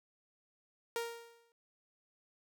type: tone with exponential decay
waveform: sawtooth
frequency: 466.2 Hz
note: A#4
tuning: in tune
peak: -29 dBFS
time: 0.96-1.52 s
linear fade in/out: 1 ms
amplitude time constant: 120 ms
effects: none